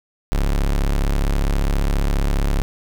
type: tone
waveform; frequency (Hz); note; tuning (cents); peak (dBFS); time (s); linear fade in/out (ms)
40% pulse; 34.83; C#1; +9; -15; 0.32-2.62; 0
effects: none